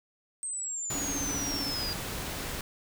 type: exponential sweep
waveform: sine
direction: down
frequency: 8372 to 4798 Hz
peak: -32 dBFS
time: 0.43-1.93 s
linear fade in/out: 0 ms
type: noise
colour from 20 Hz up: pink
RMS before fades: -36 dBFS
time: 0.9-2.61 s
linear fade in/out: 2 ms
type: tone bursts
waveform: triangle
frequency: 280.4 Hz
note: C#4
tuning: 20 cents sharp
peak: -33 dBFS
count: 12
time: 0.95-1.703 s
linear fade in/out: 0 ms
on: 38 ms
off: 27 ms
effects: none

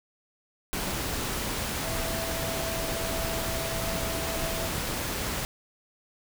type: tone in noise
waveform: sine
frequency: 659.3 Hz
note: E5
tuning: in tune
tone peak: -35 dBFS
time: 1.84-4.68 s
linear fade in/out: 0 ms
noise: pink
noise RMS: -31 dBFS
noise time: 0.73-5.45 s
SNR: -7 dB
effects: none

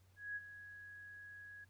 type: tone with ADSR envelope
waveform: sine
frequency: 1665 Hz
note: G#6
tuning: 4 cents sharp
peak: -39 dBFS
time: 0.16-1.65 s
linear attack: 200 ms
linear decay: 35 ms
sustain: -12 dB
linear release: 14 ms
effects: added 93 Hz sine -66 dBFS peak until 1.69 s + pink hiss -75 dBFS RMS until 1.69 s

